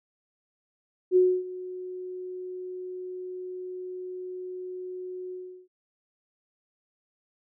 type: tone with ADSR envelope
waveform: sine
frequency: 366.4 Hz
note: F#4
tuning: 17 cents flat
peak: -15 dBFS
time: 1.11-5.68 s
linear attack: 52 ms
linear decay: 270 ms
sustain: -19 dB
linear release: 360 ms
effects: none